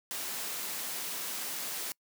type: high-pass noise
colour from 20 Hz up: white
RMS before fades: -37 dBFS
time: 0.11-1.92 s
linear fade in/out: 0 ms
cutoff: 190 Hz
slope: 12 dB/octave
effects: noise-tail reverb RT60 0.1 s tail -26 dB re dry